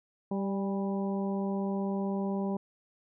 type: harmonic tone with a mistuned harmonic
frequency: 196 Hz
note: G3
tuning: in tune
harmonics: 1 / 2 / 3 / 4 / 5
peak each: -30 / -36 / -40 / -42 / -44 dBFS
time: 0.31-2.57 s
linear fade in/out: 5 ms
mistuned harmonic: 4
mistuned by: +34 cents
effects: none